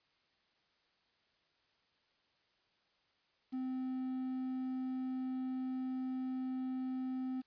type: tone with quantisation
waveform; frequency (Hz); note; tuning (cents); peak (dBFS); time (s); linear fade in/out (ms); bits
triangle; 258.4; C4; -21; -34; 3.52-7.42; 20; 10
effects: white hiss -75 dBFS RMS until 7.46 s + resampled to 11025 Hz